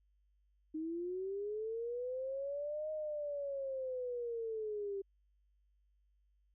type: linear two-way sweep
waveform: sine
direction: up then down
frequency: 308.4 to 623 to 389.3 Hz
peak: -37 dBFS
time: 0.74-5.02 s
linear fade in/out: 10 ms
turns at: 2.91 s
effects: added 50 Hz sine -70 dBFS peak until 6.54 s